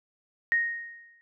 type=tone with exponential decay; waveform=sine; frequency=1864.7 Hz; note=A#6; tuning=in tune; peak=-19 dBFS; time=0.52-1.21 s; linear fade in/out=0 ms; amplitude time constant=150 ms; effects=none